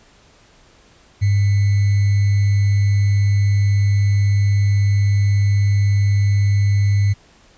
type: tone with sample-and-hold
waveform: sine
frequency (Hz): 100.9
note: G#2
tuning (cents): -49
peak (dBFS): -12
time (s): 1.21-7.14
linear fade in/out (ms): 20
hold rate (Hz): 2100
effects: pink hiss -51 dBFS RMS until 7.57 s + resampled to 16000 Hz